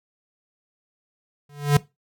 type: tone with exponential growth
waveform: square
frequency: 144.9 Hz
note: D3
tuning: 23 cents flat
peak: -11 dBFS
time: 1.49-1.77 s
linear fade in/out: 5 ms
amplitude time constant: 59 ms
effects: noise-tail reverb RT60 0.2 s tail -18 dB re dry